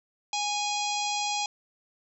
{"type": "harmonic tone", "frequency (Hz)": 826, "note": "G#5", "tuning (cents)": -10, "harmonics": [1, 3, 4, 5, 6, 7, 8, 9], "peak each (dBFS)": [-30, -35, -36, -37, -38, -38, -39, -40], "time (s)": [0.33, 1.46], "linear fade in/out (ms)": 2, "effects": []}